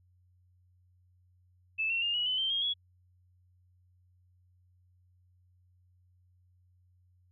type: tone with pitch steps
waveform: sine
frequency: 2625 / 2719 / 2817 / 2918 / 3022 / 3131 / 3243 / 3359 Hz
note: E7 / F7 / F7 / F#7 / F#7 / G7 / G#7 / G#7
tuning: -8 / -47 / +14 / -25 / +36 / -3 / -42 / +19 cents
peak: -28 dBFS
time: 1.78-2.74 s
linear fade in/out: 20 ms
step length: 120 ms
effects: added 90 Hz sine -63 dBFS peak until 7.31 s